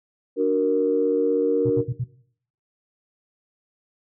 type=chord; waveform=sine; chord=D augmented; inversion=none; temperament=equal; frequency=293.7 / 370 / 466.2 Hz; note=D4 / F#4 / A#4; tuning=0 / 0 / 0 cents; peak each=-23 / -24 / -19 dBFS; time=0.36-1.85 s; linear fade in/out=50 ms
type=tone bursts; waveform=sine; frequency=125.1 Hz; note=B2; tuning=23 cents sharp; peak=-22 dBFS; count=4; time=1.65-2.043 s; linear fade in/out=10 ms; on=51 ms; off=63 ms
effects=noise-tail reverb RT60 0.6 s tail -17 dB re dry + tanh soft clip ceiling -8 dBFS